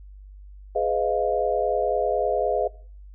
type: chord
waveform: sine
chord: F half-diminished seventh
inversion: first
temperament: just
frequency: 419.1 / 502.9 / 628.6 / 698.5 Hz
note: Ab4 / Cb5 / Eb5 / F5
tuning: +16 / +31 / +18 / 0 cents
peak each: -26 dBFS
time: 0.75-2.68 s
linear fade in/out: 10 ms
effects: noise-tail reverb RT60 0.5 s tail -22 dB re dry + added 49 Hz sine -41 dBFS peak until 3.14 s